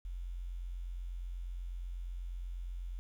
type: tone with quantisation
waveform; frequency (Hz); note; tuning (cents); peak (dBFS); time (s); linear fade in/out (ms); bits
sine; 44.13; F1; +19; -38; 0.05-2.99; 0; 11
effects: none